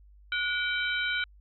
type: harmonic tone with a mistuned harmonic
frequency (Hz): 771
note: G5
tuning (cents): -29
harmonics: 2 / 3 / 4 / 5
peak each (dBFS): -29 / -33 / -35 / -37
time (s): 0.32-1.24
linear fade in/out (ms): 2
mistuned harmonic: 2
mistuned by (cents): -99
effects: added 50 Hz sine -52 dBFS peak until 1.4 s